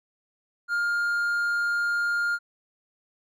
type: tone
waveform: triangle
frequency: 1409 Hz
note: F6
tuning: 15 cents sharp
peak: -21 dBFS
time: 0.68-2.39 s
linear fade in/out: 50 ms
effects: none